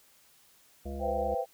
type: harmonic tone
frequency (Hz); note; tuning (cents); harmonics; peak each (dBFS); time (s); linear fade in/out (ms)
69.3; C#2; 0; 1 / 3 / 5 / 7 / 9 / 10; -37 / -42 / -44 / -45 / -47 / -47; 0.85-1.35; 10
type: chord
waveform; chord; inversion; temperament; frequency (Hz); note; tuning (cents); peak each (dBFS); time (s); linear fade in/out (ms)
sine; C major seventh; third; equal with one note detuned; 493.9 / 523.3 / 674.7 / 784; B4 / C5 / E5 / G5; 0 / 0 / +40 / 0; -34; 0.99-1.46; 50
effects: white hiss -62 dBFS RMS until 1.53 s